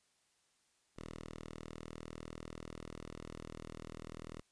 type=tone; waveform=5% pulse; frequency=40.18 Hz; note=E1; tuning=44 cents flat; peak=-35 dBFS; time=0.96-4.42 s; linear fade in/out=20 ms; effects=white hiss -75 dBFS RMS until 4.51 s + resampled to 22050 Hz